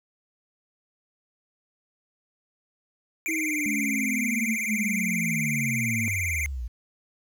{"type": "tone with vibrato", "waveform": "square", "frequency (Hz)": 2232, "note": "C#7", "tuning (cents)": 11, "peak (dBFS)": -27, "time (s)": [3.26, 6.46], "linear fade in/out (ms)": 0, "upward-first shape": "sine", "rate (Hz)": 20, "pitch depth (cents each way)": 140}
{"type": "linear sweep", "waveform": "sine", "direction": "down", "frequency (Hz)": [324.2, 55.2], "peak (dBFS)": -29, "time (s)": [3.28, 6.68], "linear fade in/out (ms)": 10}
{"type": "tone with pitch glide", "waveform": "sine", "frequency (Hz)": [214, 226.2], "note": ["A3", "A3"], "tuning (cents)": [-48, 48], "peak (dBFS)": -29, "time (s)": [3.66, 6.08], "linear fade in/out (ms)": 0, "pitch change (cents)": 96, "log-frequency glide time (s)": [3.94, 5.92]}
{"effects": ["10-bit"]}